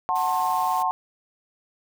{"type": "chord", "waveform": "sine", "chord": "F# diminished", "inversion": "none", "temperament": "just", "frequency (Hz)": [740, 888, 1065.6], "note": ["F#5", "A5", "C6"], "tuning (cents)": [0, 16, 31], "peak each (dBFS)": -25, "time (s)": [0.09, 0.91], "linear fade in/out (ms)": 0}
{"type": "noise", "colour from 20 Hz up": "white", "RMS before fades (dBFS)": -40, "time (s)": [0.15, 0.83], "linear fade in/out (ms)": 10}
{"effects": []}